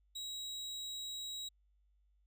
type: tone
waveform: 35% pulse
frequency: 3842 Hz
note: B7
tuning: 48 cents flat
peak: -39 dBFS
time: 0.15-1.49 s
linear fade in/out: 10 ms
effects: added 50 Hz sine -69 dBFS peak until 2.26 s